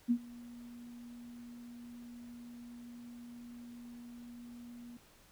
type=tone with ADSR envelope; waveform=sine; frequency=239.5 Hz; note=A#3; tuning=47 cents sharp; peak=-24 dBFS; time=0.08-4.97 s; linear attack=29 ms; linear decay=69 ms; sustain=-23 dB; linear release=3 ms; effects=pink hiss -63 dBFS RMS until 5.31 s